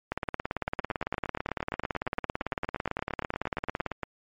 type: two click trains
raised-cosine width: 0.5 ms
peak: -14 / -16 dBFS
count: 68 / 30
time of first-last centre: 0.12-3.863 / 0.68-4.033 s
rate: 17.9 / 8.65 Hz
effects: MP3 48 kbps